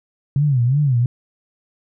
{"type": "tone with vibrato", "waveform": "sine", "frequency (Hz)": 133.1, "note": "C3", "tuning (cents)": 30, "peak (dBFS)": -13, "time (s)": [0.36, 1.06], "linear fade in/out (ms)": 2, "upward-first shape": "sine", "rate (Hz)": 2.8, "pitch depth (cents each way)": 200, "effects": []}